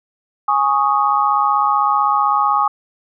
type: chord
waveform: sine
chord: Ab suspended fourth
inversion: none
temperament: equal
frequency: 830.6 / 1108.7 / 1244.5 Hz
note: Ab5 / Db6 / Eb6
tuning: 0 / 0 / 0 cents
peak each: -17 dBFS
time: 0.48-2.68 s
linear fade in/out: 5 ms
effects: none